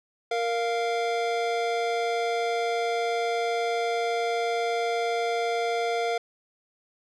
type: tone pair together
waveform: square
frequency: 465.2 / 697 Hz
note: A#4 / F5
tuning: -4 / -4 cents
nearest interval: perfect fifth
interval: 700 cents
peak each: -28 dBFS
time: 0.31-6.18 s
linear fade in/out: 5 ms
effects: low-pass 5000 Hz 12 dB/octave